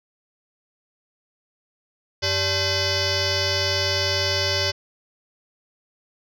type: tone with frequency modulation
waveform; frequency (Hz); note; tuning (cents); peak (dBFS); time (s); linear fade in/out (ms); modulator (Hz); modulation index
sine; 2519; D#7; +21; -18; 2.22-4.72; 20; 485; 6
effects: tanh soft clip ceiling -17 dBFS